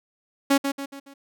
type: tone with echo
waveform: sawtooth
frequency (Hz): 277.2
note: C#4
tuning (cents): 0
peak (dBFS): -12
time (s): 0.5-0.58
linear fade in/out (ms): 10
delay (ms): 140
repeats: 4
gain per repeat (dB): -7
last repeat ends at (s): 1.14
effects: none